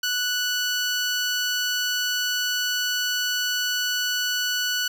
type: tone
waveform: 15% pulse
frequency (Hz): 1480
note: F#6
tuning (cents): 0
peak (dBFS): -16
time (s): 0.03-4.88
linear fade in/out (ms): 5
effects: none